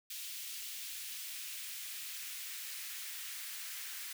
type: noise with high-pass filter sweep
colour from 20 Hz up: white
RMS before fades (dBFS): -44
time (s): 0.1-4.13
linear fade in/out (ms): 5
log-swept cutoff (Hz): 2800 to 1700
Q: 1.3
effects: none